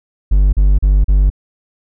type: tone bursts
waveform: triangle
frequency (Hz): 49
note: G1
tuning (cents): 0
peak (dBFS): -5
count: 4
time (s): 0.31-1.301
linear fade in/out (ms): 10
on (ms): 220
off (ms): 37
effects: none